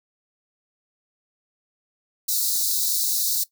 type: high-pass noise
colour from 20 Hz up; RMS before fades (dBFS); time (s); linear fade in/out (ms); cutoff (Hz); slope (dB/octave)
white; -23; 2.28-3.44; 10; 3800; 96
effects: noise-tail reverb RT60 0.1 s tail -17 dB re dry